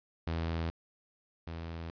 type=tone pair in turn; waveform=sawtooth; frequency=82.41 / 82.83 Hz; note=E2 / E2; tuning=0 / +9 cents; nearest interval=unison; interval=9 cents; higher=second; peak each=-28 / -35 dBFS; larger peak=first; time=0.27-0.7 / 1.47-1.9 s; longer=neither; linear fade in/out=0 ms; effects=resampled to 11025 Hz + 11-bit